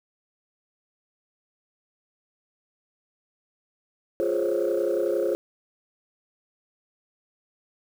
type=chord; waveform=sine; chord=Db major seventh; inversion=first; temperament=equal; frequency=349.2 / 415.3 / 523.3 / 554.4 Hz; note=F4 / Ab4 / C5 / Db5; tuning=0 / 0 / 0 / 0 cents; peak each=-26 / -26 / -26 / -28 dBFS; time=4.2-5.35 s; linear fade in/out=0 ms; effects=tanh soft clip ceiling -16 dBFS + 8-bit